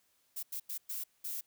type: noise bursts at uneven times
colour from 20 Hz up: violet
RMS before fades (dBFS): -39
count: 5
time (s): 0.36-0.43 / 0.52-0.6 / 0.69-0.78 / 0.89-1.04 / 1.24-1.41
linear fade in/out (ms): 10
effects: white hiss -73 dBFS RMS until 1.46 s